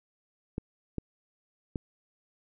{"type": "clicks", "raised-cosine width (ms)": 3, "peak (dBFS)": -19, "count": 3, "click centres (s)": [0.581, 0.983, 1.758], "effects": []}